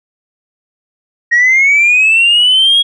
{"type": "linear sweep", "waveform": "sine", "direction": "up", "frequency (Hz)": [1871, 3322], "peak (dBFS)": -4, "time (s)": [1.31, 2.83], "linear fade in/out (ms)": 20, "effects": ["tanh soft clip ceiling -3 dBFS"]}